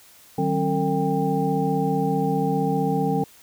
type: tone cluster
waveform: sine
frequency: 153.3 / 188.6 / 269.4 / 452.3 / 793 Hz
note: D#3 / F#3 / C#4 / A4 / G5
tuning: -25 / +33 / -49 / +48 / +20 cents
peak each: -26 dBFS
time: 0.38-3.24 s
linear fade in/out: 5 ms
effects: white hiss -51 dBFS RMS until 3.42 s

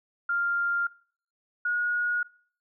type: tone pair in turn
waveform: sine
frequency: 1396.9 / 1445.3 Hz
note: F6 / F#6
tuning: 0 / -41 cents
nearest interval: minor second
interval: 59 cents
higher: second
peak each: -24 dBFS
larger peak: neither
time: 0.29-0.87 / 1.65-2.23 s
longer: neither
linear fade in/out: 5 ms
effects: noise-tail reverb RT60 0.5 s tail -22 dB re dry

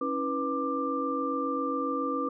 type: tone cluster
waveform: sine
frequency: 275.4 / 322.7 / 490.8 / 1184 Hz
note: C#4 / E4 / B4 / D6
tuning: -11 / -37 / -11 / +14 cents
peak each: -32 / -37 / -33 / -31 dBFS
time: 0.01-2.29 s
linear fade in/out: 5 ms
effects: none

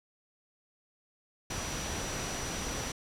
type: tone in noise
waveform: sine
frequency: 5860 Hz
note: F#8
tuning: 18 cents flat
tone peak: -42 dBFS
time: 1.5-2.92 s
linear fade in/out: 5 ms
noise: pink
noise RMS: -36 dBFS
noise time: 1.5-2.92 s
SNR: -9 dB
effects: low-pass 9000 Hz 12 dB/octave

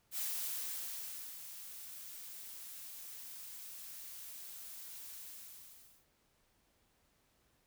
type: noise with ADSR envelope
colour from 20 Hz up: blue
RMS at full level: -38 dBFS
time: 0.11-6.07 s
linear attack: 66 ms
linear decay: 1200 ms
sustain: -11 dB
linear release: 870 ms
effects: pink hiss -74 dBFS RMS until 7.66 s

